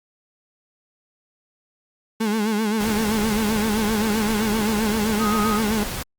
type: tone with vibrato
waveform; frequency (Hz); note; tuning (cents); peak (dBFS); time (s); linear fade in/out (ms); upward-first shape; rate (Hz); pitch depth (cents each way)
35% pulse; 215.1; A3; -39; -18; 2.2-5.84; 10; sine; 7.7; 83
type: noise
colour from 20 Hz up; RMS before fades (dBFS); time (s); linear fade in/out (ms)
pink; -29; 2.8-6.03; 5
type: tone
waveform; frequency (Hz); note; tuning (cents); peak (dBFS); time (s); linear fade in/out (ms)
sine; 1253; D#6; +12; -23; 5.18-5.61; 50
effects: Opus 48 kbps